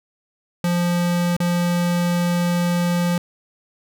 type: tone with dropouts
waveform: square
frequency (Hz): 174.61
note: F3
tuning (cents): 0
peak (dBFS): -18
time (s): 0.64-3.18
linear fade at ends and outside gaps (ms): 2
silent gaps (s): 1.366-1.402
effects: none